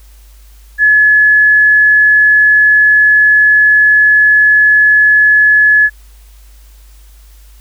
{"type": "tone", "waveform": "sine", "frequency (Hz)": 1706, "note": "G#6", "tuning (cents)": 46, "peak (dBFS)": -4, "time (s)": [0.78, 5.9], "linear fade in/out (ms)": 50, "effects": ["added 51 Hz sine -36 dBFS peak until 7.6 s", "white hiss -48 dBFS RMS until 7.6 s"]}